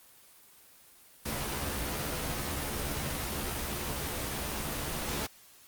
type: noise with comb filter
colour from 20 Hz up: pink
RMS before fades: -34 dBFS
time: 1.25-5.27 s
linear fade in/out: 10 ms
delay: 14 ms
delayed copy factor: +0.7
effects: white hiss -57 dBFS RMS until 5.67 s + Opus 24 kbps